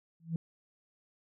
sine tone with exponential growth, 164.81 Hz, E3, in tune, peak -25 dBFS, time 0.2-0.36 s, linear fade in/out 2 ms, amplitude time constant 34 ms, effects tanh soft clip ceiling -25 dBFS

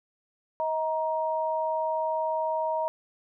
sine tone pair together, 633.9 / 940 Hz, D#5 / A#5, +32 / +14 cents, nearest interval perfect fifth, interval 682 cents, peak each -28 dBFS, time 0.6-2.88 s, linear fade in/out 0 ms, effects none

